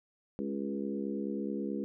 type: harmonic tone with a mistuned harmonic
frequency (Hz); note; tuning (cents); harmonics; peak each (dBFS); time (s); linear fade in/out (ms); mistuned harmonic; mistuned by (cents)
69.3; C#2; 0; 3 / 4 / 5 / 6 / 7; -36 / -38 / -40 / -42 / -43; 0.39-1.84; 0; 6; -19
effects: none